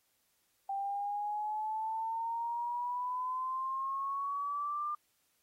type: exponential sweep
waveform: sine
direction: up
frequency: 784 to 1200 Hz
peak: -33 dBFS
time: 0.69-4.95 s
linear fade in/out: 5 ms
effects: white hiss -75 dBFS RMS until 5.42 s + AAC 48 kbps